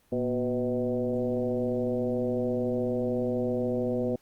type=tone with frequency modulation; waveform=sine; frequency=370 Hz; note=F#4; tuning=in tune; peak=-25 dBFS; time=0.12-4.16 s; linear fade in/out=5 ms; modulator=129 Hz; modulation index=1.7; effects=pink hiss -65 dBFS RMS until 4.21 s + Opus 24 kbps